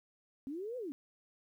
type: linear two-way sweep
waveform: sine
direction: up then down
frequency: 256.4 to 518 to 256.4 Hz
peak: -38 dBFS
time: 0.47-0.92 s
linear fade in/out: 0 ms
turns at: 0.77 s
effects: 12-bit